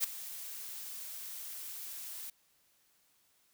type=noise with ADSR envelope; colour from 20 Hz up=blue; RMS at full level=-28 dBFS; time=0-2.3 s; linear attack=40 ms; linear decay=7 ms; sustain=-16 dB; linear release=4 ms; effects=white hiss -71 dBFS RMS until 3.53 s

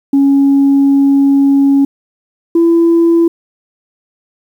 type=tone pair in turn; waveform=sine; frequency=277.2 / 335.6 Hz; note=C#4 / E4; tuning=0 / +31 cents; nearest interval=minor third; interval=331 cents; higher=second; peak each=-4 dBFS; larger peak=neither; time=0.13-1.85 / 2.55-3.28 s; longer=first; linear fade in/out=5 ms; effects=tanh soft clip ceiling -3 dBFS + 7-bit

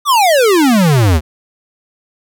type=exponential sweep; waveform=square; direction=down; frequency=1217 to 71.8 Hz; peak=-8 dBFS; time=0.05-1.21 s; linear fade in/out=50 ms; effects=none

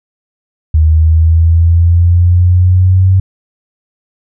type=exponential sweep; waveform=sine; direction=up; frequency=77.78 to 94.9 Hz; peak=-4 dBFS; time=0.74-3.2 s; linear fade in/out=5 ms; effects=none

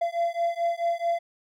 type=beating tone pair; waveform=triangle; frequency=680 / 684.6 Hz; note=F5 / F5; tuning=-46 / -35 cents; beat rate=4.6 Hz; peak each=-25 dBFS; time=0.01-1.19 s; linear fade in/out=10 ms; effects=none

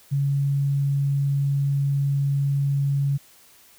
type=tone; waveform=sine; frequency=140 Hz; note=C#3; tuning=18 cents sharp; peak=-19 dBFS; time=0.11-3.18 s; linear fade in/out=20 ms; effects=white hiss -53 dBFS RMS until 3.78 s

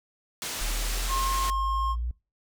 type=low-pass noise; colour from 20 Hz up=white; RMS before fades=-34 dBFS; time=0.42-1.5 s; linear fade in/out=0 ms; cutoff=8800 Hz; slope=12 dB/octave
type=exponential sweep; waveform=sine; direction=up; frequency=36.99 to 61 Hz; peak=-27 dBFS; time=0.61-2.11 s; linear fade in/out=0 ms
type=tone; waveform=triangle; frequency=1070 Hz; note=C6; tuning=38 cents sharp; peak=-24 dBFS; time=1.08-1.96 s; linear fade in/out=50 ms
effects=noise-tail reverb RT60 0.3 s tail -22 dB re dry

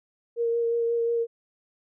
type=tone with vibrato; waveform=sine; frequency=466.2 Hz; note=A#4; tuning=in tune; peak=-22 dBFS; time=0.36-1.27 s; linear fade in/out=50 ms; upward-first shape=sine; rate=5.6 Hz; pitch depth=14 cents each way; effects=none

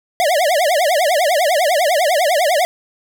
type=tone with vibrato; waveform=square; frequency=650 Hz; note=E5; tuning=24 cents flat; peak=-13 dBFS; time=0.2-2.65 s; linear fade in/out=0 ms; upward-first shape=triangle; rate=10 Hz; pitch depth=290 cents each way; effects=none

